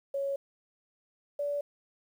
sine tone pair in turn, 554.4 / 577 Hz, C#5 / D5, 0 / -31 cents, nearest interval minor second, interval 69 cents, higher second, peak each -29 / -29 dBFS, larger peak neither, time 0.14-0.36 / 1.39-1.61 s, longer neither, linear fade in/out 5 ms, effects 10-bit

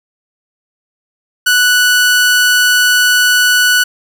sawtooth tone, 1480 Hz, F#6, in tune, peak -4 dBFS, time 1.46-3.84 s, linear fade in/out 10 ms, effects none

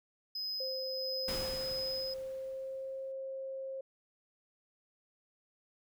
triangle tone with tremolo, 5050 Hz, D#8, 25 cents sharp, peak -34 dBFS, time 0.35-2.14 s, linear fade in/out 5 ms, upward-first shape sine, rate 1.5 Hz, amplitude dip 30%
sine tone with pitch glide, 523.3 to 534 Hz, C5 to C5, 0 to +35 cents, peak -38 dBFS, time 0.6-3.81 s, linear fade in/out 5 ms, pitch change +35 cents, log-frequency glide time 1.5-3.03 s
pink noise with exponential decay, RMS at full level -39 dBFS, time 1.28-3.12 s, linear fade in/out 2 ms, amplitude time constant 400 ms
effects none

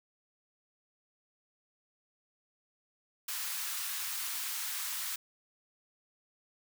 white high-pass noise, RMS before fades -37 dBFS, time 3.28-5.16 s, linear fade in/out 5 ms, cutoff 1000 Hz, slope 24 dB/octave, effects none

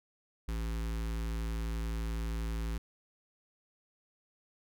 square tone with notch filter, 55.5 Hz, A1, 16 cents sharp, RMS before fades -35 dBFS, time 0.48-2.78 s, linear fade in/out 5 ms, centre 650 Hz, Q 1.7, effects none

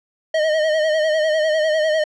square tone with vibrato, 624 Hz, D#5, 5 cents sharp, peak -16 dBFS, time 0.34-2.04 s, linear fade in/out 5 ms, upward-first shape sine, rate 10 Hz, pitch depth 55 cents each way, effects low-pass 4000 Hz 12 dB/octave

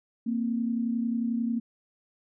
sine tone pair together, 230.9 / 262.1 Hz, A#3 / C4, -16 / +3 cents, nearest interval major second, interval 219 cents, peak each -26 / -33 dBFS, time 0.26-1.6 s, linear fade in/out 10 ms, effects none

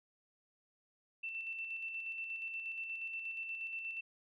sine tone with tremolo, 2676 Hz, E7, 25 cents sharp, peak -38 dBFS, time 1.23-4.01 s, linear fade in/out 10 ms, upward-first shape square, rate 8.4 Hz, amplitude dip 35%, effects none

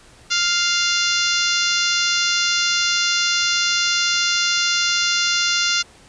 harmonic tone, 698.5 Hz, F5, in tune, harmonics 2 / 3 / 4 / 5 / 6 / 7 / 8 / 9 / 10, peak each -23 / -27 / -24 / -25 / -25 / -25 / -26 / -28 / -33 dBFS, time 0.3-5.83 s, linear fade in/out 20 ms, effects pink hiss -48 dBFS RMS until 6.08 s + resampled to 22050 Hz

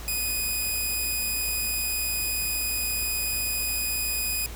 5% pulse tone, 2489 Hz, D#7, in tune, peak -16 dBFS, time 0.08-4.46 s, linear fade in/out 0 ms, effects added 56 Hz sine -37 dBFS peak until 4.55 s + pink hiss -42 dBFS RMS until 4.55 s

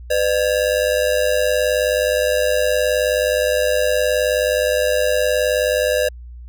square ring-modulated tone, 554.4 Hz, C#5, in tune, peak -13 dBFS, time 0.1-6.09 s, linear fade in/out 10 ms, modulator 49.6 Hz, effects added 60 Hz sine -33 dBFS peak until 6.48 s

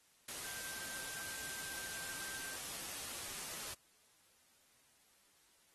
sine tone in noise, 1568 Hz, G6, in tune, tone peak -51 dBFS, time 0.44-2.56 s, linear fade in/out 5 ms, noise white, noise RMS -45 dBFS, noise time 0.28-3.74 s, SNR -9 dB, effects white hiss -70 dBFS RMS until 5.74 s + AAC 32 kbps

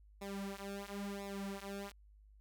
sawtooth tone with flanger, 199 Hz, G3, 26 cents sharp, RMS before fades -44 dBFS, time 0.21-1.92 s, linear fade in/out 10 ms, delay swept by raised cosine 0.65 to 6.05 ms, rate 0.97 Hz, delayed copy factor -1, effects added 51 Hz sine -59 dBFS peak until 2.4 s

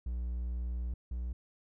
triangle tone pair in turn, 60.3 / 60.68 Hz, B1 / B1, -41 / -30 cents, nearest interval unison, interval 11 cents, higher second, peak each -31 / -32 dBFS, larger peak first, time 0.06-0.94 / 1.11-1.33 s, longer first, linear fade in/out 5 ms, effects none

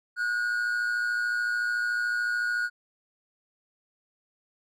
triangle tone pair together, 1454.3 / 1568 Hz, F#6 / G6, -30 / 0 cents, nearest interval minor second, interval 130 cents, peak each -24 / -32 dBFS, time 0.16-2.7 s, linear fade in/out 50 ms, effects none

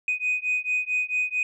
sine beating tone pair, 2493 / 2497.5 Hz, D#7 / D#7, +3 / +6 cents, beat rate 4.5 Hz, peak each -25 dBFS, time 0.08-1.43 s, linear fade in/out 2 ms, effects tanh soft clip ceiling -18 dBFS

